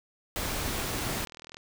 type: noise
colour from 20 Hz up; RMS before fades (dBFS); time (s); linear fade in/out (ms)
pink; -32; 0.36-1.25; 0
type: click train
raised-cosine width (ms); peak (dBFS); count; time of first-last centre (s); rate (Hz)
0.2; -27; 24; 1-1.569; 40.4
effects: none